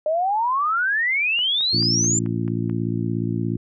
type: exponential sweep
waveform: sine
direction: up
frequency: 601 to 7360 Hz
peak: -18 dBFS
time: 0.06-2.19 s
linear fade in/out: 2 ms
type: click train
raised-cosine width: 0.5 ms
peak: -26 dBFS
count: 7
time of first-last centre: 1.39-2.697 s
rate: 4.59 Hz
type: harmonic tone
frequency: 57 Hz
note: A#1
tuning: 38 cents flat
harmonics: 2 / 3 / 4 / 5 / 6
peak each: -25 / -27 / -28 / -29 / -30 dBFS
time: 1.73-3.57 s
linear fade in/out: 5 ms
effects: none